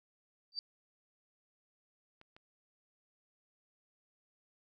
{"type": "tone with exponential growth", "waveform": "sine", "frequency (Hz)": 4650, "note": "D8", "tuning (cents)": -18, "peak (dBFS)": -31, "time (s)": [0.52, 0.59], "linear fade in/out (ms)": 1, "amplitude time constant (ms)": 15}
{"type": "clicks", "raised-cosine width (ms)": 0.3, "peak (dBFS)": -40, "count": 2, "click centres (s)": [2.214, 2.365]}
{"effects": []}